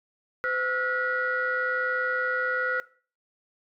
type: tone cluster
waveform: sine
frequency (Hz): 509 / 1322 / 1443 / 1945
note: C5 / E6 / F#6 / B6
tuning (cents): -48 / +5 / -44 / -27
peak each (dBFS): -31 / -33 / -26 / -33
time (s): 0.44-2.8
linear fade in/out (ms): 0
effects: noise-tail reverb RT60 0.4 s tail -19 dB re dry + tanh soft clip ceiling -16 dBFS